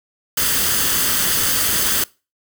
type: noise with comb filter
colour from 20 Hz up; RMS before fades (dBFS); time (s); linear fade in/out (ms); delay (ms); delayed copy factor
white; -18; 0.37-2.04; 5; 0.63; +0.5
effects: noise-tail reverb RT60 0.3 s tail -23 dB re dry